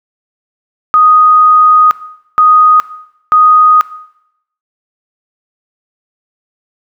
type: tone bursts at uneven times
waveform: sine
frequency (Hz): 1244.5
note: D#6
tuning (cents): 0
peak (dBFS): -3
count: 3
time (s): 0.94-1.91 / 2.38-2.8 / 3.32-3.81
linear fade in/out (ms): 0
effects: noise-tail reverb RT60 0.8 s tail -17 dB re dry